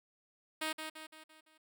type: tone with echo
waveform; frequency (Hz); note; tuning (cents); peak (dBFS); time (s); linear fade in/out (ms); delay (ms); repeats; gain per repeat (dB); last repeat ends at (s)
5% pulse; 313.3; D#4; +12; -23; 0.61-0.73; 10; 170; 5; -6; 1.58
effects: none